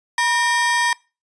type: ring-modulated tone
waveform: 40% pulse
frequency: 1400 Hz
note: F6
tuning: 4 cents sharp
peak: -12 dBFS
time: 0.18-0.93 s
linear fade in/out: 2 ms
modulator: 437 Hz
effects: noise-tail reverb RT60 0.3 s tail -24 dB re dry + resampled to 22050 Hz